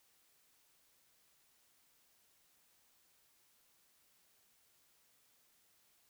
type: silence
effects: white hiss -72 dBFS RMS until 6.09 s